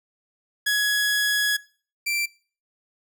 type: tone pair in turn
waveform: sawtooth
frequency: 1677 / 2349 Hz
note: G#6 / D7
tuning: +16 / 0 cents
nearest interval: tritone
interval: 584 cents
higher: second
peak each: -16 / -20 dBFS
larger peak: first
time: 0.66-1.57 / 2.06-2.26 s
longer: first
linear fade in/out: 10 ms
effects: noise-tail reverb RT60 0.4 s tail -20 dB re dry